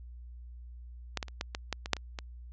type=clicks; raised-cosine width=0.2 ms; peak=-14 / -17 / -29 / -15 / -17 / -14 / -20 / -7 / -24 / -20 dBFS; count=10; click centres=1.173 / 1.228 / 1.283 / 1.411 / 1.549 / 1.727 / 1.859 / 1.933 / 1.967 / 2.188 s; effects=added 60 Hz sine -44 dBFS peak until 2.52 s + resampled to 16000 Hz